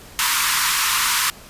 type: high-pass noise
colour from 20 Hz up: pink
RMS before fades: -19 dBFS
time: 0.19-1.3 s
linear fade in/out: 0 ms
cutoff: 940 Hz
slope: 96 dB/octave
effects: pink hiss -42 dBFS RMS until 1.49 s + resampled to 32000 Hz